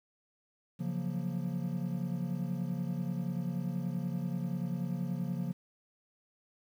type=chord; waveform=triangle; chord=Gb major seventh; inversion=second; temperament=equal; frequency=138.59 / 174.61 / 185 / 233.1 Hz; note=Db3 / F3 / Gb3 / Bb3; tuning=0 / 0 / 0 / 0 cents; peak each=-36 / -33 / -39 / -39 dBFS; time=0.79-5.53 s; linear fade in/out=20 ms; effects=10-bit